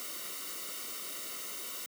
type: noise with comb filter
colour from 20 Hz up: white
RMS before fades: -41 dBFS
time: 0-1.86 s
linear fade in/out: 0 ms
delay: 1.2 ms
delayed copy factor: -0.75
effects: high-pass 200 Hz 12 dB/octave